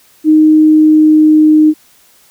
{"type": "tone with pitch glide", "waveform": "sine", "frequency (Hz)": [310, 307.9], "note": ["D#4", "D#4"], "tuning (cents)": [-6, -18], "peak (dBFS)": -3, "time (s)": [0.24, 1.74], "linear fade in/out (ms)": 50, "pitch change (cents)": -12, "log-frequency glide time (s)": [0.57, 1.56], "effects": ["white hiss -47 dBFS RMS until 2.3 s"]}